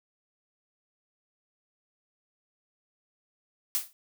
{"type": "noise with exponential decay", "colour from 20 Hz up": "blue", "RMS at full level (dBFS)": -24, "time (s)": [3.75, 3.93], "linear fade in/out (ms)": 0, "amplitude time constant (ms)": 37, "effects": []}